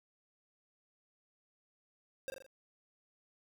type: tone with echo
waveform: square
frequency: 532 Hz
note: C5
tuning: 29 cents sharp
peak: -37 dBFS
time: 2.28-2.3 s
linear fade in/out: 0 ms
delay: 41 ms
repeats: 4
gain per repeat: -5 dB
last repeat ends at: 2.464 s
effects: none